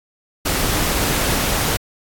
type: noise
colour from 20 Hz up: pink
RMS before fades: -19 dBFS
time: 0.45-1.77 s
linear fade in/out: 10 ms
effects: AAC 64 kbps